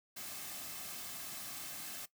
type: noise with comb filter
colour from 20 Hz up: white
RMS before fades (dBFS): -45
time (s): 0.16-2.06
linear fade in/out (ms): 10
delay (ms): 2.1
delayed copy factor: -0.5
effects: noise-tail reverb RT60 0.1 s tail -18 dB re dry